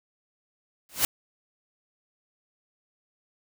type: noise with exponential growth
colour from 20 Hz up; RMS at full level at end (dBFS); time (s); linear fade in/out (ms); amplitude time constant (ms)
white; -18; 0.89-1.05; 1; 33
effects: none